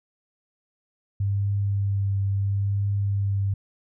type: tone with vibrato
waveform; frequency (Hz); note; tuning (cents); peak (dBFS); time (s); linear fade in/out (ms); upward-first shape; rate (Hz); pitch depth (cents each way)
sine; 99.5; G2; +26; -21; 1.2-3.54; 5; triangle; 0.74; 20
effects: none